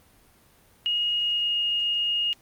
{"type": "tone with pitch glide", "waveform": "sine", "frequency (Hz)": [2873, 2855], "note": ["F7", "F7"], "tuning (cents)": [48, 37], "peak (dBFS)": -22, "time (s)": [0.86, 2.33], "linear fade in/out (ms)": 0, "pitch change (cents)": -11, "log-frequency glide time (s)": [1.16, 1.61], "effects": ["pink hiss -58 dBFS RMS until 2.41 s", "Opus 32 kbps"]}